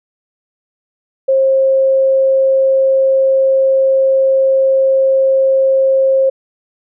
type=tone; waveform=sine; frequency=534 Hz; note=C5; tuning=35 cents sharp; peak=-8 dBFS; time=1.28-6.3 s; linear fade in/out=10 ms; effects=none